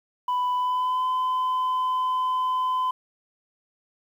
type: tone with pitch glide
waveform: sine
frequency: 994 to 1018.4 Hz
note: B5 to C6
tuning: +11 to -47 cents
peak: -19 dBFS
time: 0.28-2.91 s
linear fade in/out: 5 ms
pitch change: +42 cents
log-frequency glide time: 0.54-1.05 s
effects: tanh soft clip ceiling -21 dBFS + 9-bit